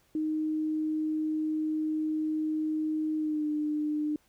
sine tone with pitch glide, 310.6 to 301.1 Hz, D#4 to D4, -3 to +43 cents, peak -27 dBFS, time 0.15-4.16 s, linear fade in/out 2 ms, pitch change -54 cents, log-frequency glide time 3.17-3.47 s, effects pink hiss -67 dBFS RMS until 4.28 s

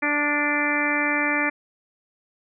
harmonic tone with a mistuned harmonic, 293.7 Hz, D4, in tune, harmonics 1 / 2 / 3 / 4 / 5 / 6 / 7 / 8, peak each -27 / -31 / -31 / -31 / -31 / -26 / -27 / -27 dBFS, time 0.02-1.5 s, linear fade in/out 10 ms, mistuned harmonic 5, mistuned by -23 cents, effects none

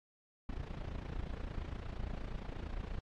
brown noise with amplitude modulation, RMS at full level -38 dBFS, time 0.49-2.99 s, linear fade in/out 2 ms, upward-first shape sine, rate 28.6 Hz, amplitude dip 80%, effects low-pass 4000 Hz 12 dB/octave + AAC 48 kbps

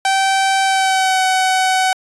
sawtooth tone with pitch glide, 774 to 752 Hz, G5 to F#5, -22 to +28 cents, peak -9 dBFS, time 0.05-1.93 s, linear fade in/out 2 ms, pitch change -50 cents, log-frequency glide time 0.63-1.22 s, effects resampled to 24000 Hz

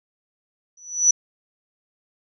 sine tone with exponential growth, 5930 Hz, F#8, 3 cents sharp, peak -9 dBFS, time 0.77-1.11 s, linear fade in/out 5 ms, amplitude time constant 73 ms, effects none

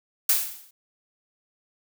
blue noise with exponential decay, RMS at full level -17 dBFS, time 0.29-0.71 s, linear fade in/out 5 ms, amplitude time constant 91 ms, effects none

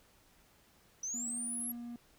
sine linear sweep, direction up, 5890 to 11490 Hz, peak -35 dBFS, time 1.03-1.72 s, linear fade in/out 5 ms
triangle tone, 238.1 Hz, A#3, 37 cents sharp, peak -39 dBFS, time 1.14-1.96 s, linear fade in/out 2 ms
effects tanh soft clip ceiling -31 dBFS + pink hiss -66 dBFS RMS until 2.18 s

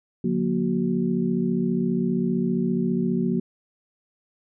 sine tone cluster, 146.8 / 181.2 / 236.1 / 372.4 Hz, D3 / F#3 / A#3 / F#4, 0 / -36 / +22 / +11 cents, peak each -33 / -24 / -24 / -29 dBFS, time 0.24-3.4 s, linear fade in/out 5 ms, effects none

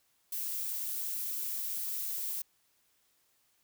violet noise, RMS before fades -36 dBFS, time 0.32-2.42 s, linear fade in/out 5 ms, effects white hiss -72 dBFS RMS until 3.63 s

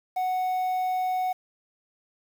triangle tone with quantisation, 740 Hz, F#5, in tune, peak -22 dBFS, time 0.16-1.33 s, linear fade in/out 10 ms, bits 8, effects none

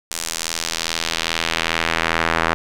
sawtooth tone with band-pass filter sweep, 82.41 Hz, E2, in tune, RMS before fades -22 dBFS, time 0.11-2.54 s, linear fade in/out 0 ms, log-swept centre 8100 to 1400 Hz, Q 1.1, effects none

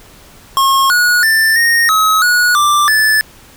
square tone with pitch steps, 1082 / 1455 / 1777 / 1855 / 1279 / 1458 / 1179 / 1743 Hz, C#6 / F#6 / A6 / A#6 / D#6 / F#6 / D6 / A6, -42 / -29 / +17 / -9 / +47 / -26 / +6 / -17 cents, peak -9 dBFS, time 0.57-3.21 s, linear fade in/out 0 ms, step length 330 ms, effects pink hiss -41 dBFS RMS until 3.56 s

